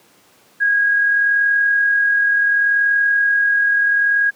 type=tone with amplitude modulation; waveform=sine; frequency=1642 Hz; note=G#6; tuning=20 cents flat; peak=-11 dBFS; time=0.6-4.31 s; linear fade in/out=20 ms; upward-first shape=sine; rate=40.7 Hz; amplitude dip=30%; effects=pink hiss -52 dBFS RMS until 4.35 s + high-pass 200 Hz 12 dB/octave